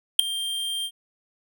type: tone with ADSR envelope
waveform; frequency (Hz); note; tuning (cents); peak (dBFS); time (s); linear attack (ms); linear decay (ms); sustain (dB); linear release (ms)
square; 3179; G7; +24; -5; 0.19-0.91; 5; 3; -22; 64
effects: none

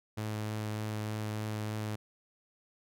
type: tone with vibrato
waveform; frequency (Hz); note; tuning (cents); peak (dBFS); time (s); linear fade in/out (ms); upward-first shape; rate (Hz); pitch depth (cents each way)
sawtooth; 107.4; A2; -41; -30; 0.17-1.96; 10; triangle; 3.3; 12
effects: none

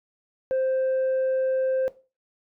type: tone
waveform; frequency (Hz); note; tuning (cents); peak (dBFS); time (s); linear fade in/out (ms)
sine; 523.3; C5; 0; -19; 0.51-1.88; 0
effects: noise-tail reverb RT60 0.3 s tail -17 dB re dry + tanh soft clip ceiling -20 dBFS

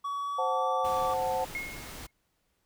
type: tone with pitch glide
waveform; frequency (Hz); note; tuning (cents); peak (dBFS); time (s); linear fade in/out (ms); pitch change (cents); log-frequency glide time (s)
triangle; 1131 to 1158.8; C#6 to D6; +34 to -24; -29; 0.04-1.14; 10; +42; 0.21-0.67
type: chord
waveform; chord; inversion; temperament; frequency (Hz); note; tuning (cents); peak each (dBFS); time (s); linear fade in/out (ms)
sine; F# diminished; second; equal; 523.3 / 740 / 880; C5 / F#5 / A5; 0 / 0 / 0; -31 / -31 / -32; 0.38-1.45; 10
type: noise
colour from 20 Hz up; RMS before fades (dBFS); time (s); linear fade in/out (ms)
pink; -43; 0.84-2.07; 10
type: tone with exponential decay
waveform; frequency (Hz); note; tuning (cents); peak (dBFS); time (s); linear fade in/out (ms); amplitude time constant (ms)
sine; 2159; C#7; -46; -30; 1.55-2.11; 0; 120
effects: pink hiss -75 dBFS RMS until 2.65 s

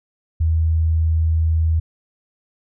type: tone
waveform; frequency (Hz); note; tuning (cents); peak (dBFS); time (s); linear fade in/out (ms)
sine; 80.6; E2; -38; -14; 0.4-1.8; 10
effects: none

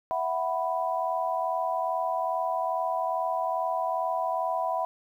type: chord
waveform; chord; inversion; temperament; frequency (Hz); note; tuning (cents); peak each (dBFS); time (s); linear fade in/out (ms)
sine; E suspended second; none; just; 659.3 / 741.7 / 988.9; E5 / F#5 / B5; 0 / +4 / +2; -30; 0.11-4.85; 0
effects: 10-bit

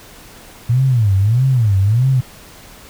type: tone with vibrato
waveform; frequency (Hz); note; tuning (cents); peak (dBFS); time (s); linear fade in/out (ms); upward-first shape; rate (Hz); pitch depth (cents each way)
sine; 113.2; A2; +50; -10; 0.69-2.21; 10; sine; 1.6; 290
effects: pink hiss -40 dBFS RMS until 2.89 s

